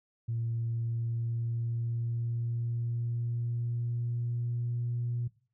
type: tone with pitch glide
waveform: sine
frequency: 115.7 to 119.92 Hz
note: A#2 to A#2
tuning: -13 to +49 cents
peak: -29 dBFS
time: 0.28-5.28 s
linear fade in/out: 10 ms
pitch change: +62 cents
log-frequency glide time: 0.6-4.99 s
effects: noise-tail reverb RT60 0.4 s tail -19 dB re dry + tanh soft clip ceiling -25 dBFS